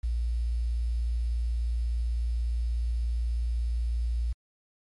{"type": "tone with quantisation", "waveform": "sine", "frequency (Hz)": 58.27, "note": "A#1", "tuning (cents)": 0, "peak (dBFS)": -25, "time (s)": [0.03, 4.33], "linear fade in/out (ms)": 10, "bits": 9, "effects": ["MP3 48 kbps"]}